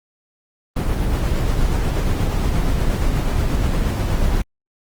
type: noise with tremolo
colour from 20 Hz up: brown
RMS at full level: -17 dBFS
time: 0.76-4.42 s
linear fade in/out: 5 ms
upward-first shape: sine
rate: 8.4 Hz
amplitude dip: 25%
effects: Opus 24 kbps